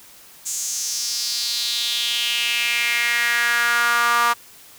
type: tone with high-pass filter sweep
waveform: sawtooth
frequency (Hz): 237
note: A#3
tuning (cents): +29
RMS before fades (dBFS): -21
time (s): 0.45-4.34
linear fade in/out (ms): 20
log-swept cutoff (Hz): 7200 to 1100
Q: 4
effects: white hiss -46 dBFS RMS until 4.78 s